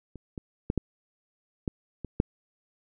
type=clicks; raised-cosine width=3 ms; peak=-29 / -23 / -13 / -12 / -15 / -22 / -8 dBFS; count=7; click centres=0.157 / 0.378 / 0.701 / 0.777 / 1.678 / 2.047 / 2.201 s; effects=none

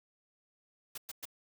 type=noise bursts; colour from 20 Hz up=white; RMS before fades=-42 dBFS; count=3; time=0.95-1.254 s; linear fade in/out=5 ms; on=28 ms; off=110 ms; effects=none

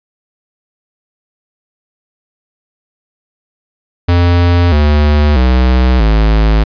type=tone with pitch steps; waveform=square; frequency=87.31 / 74.27 / 63.18 / 53.75 Hz; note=F2 / D2 / B1 / A1; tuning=0 / +20 / +40 / -40 cents; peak=-7 dBFS; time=4.08-6.64 s; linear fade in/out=10 ms; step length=640 ms; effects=resampled to 11025 Hz

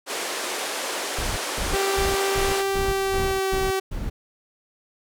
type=band-pass noise; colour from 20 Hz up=pink; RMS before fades=-29 dBFS; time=0.06-2.64 s; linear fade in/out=50 ms; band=350 to 11000 Hz; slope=24 dB/octave
type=noise bursts; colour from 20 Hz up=brown; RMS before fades=-28 dBFS; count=8; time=1.18-4.1 s; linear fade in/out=10 ms; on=190 ms; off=200 ms
type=noise with exponential growth; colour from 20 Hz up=brown; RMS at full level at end=-35 dBFS; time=1.32-3.39 s; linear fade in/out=1 ms; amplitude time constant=450 ms
type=tone with pitch glide; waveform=sawtooth; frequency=391.3 to 383 Hz; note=G4 to G4; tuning=-3 to -40 cents; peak=-18 dBFS; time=1.73-3.8 s; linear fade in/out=10 ms; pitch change=-37 cents; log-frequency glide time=2.67-3.58 s
effects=none

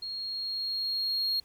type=tone with level ramp; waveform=sine; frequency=4268 Hz; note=C8; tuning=34 cents sharp; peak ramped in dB=-34 to -23 dBFS; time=0.02-1.4 s; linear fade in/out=5 ms; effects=tanh soft clip ceiling -25 dBFS + pink hiss -63 dBFS RMS until 1.44 s

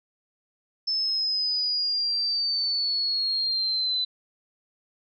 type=exponential sweep; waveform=sine; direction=down; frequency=5274 to 4000 Hz; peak=-23 dBFS; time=0.87-4.05 s; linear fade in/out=10 ms; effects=none

